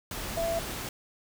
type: tone in noise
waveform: sine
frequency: 668 Hz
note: E5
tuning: 23 cents sharp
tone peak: -27 dBFS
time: 0.37-0.59 s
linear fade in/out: 2 ms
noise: pink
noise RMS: -36 dBFS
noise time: 0.11-0.89 s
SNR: +6 dB
effects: none